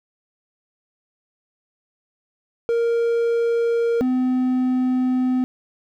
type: tone pair in turn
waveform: triangle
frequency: 466.2 / 254.6 Hz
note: A#4 / C4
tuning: 0 / -47 cents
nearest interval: minor seventh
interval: 1047 cents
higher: first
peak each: -15 dBFS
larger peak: neither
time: 2.69-4.01 / 4.01-5.44 s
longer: second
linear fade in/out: 0 ms
effects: none